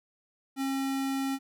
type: tone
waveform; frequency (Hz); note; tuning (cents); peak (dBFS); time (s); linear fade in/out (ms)
square; 270; C#4; -45; -29; 0.56-1.39; 50
effects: none